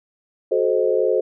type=chord; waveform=sine; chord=F# diminished seventh; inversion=none; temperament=equal with one note detuned; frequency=370 / 432.7 / 523.3 / 622.3 Hz; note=F#4 / A4 / C5 / Eb5; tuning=0 / -29 / 0 / 0 cents; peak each=-22 / -20 / -20 / -26 dBFS; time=0.51-1.21 s; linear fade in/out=10 ms; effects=none